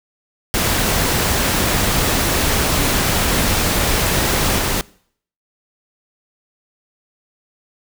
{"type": "noise with level steps", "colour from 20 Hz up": "pink", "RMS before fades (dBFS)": [-17, -19], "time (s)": [0.54, 4.81], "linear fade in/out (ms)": 0, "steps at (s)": 4.58, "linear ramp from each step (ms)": 10, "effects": ["noise-tail reverb RT60 0.6 s tail -23 dB re dry"]}